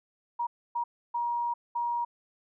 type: tone bursts at uneven times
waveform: sine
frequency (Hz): 950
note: A#5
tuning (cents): +33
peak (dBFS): -27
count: 4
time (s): 0.39-0.47 / 0.75-0.84 / 1.14-1.54 / 1.75-2.05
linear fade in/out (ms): 10
effects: none